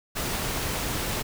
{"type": "noise", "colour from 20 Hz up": "pink", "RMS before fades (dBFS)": -29, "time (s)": [0.15, 1.23], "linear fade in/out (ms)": 20, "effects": []}